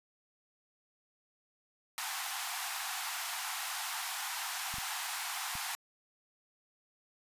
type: high-pass noise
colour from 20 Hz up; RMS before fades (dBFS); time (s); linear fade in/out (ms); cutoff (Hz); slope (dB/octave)
pink; -38; 1.98-5.75; 0; 720; 96
type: clicks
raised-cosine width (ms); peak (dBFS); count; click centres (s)
5; -35; 3; 4.741 / 4.784 / 5.554
effects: resampled to 32000 Hz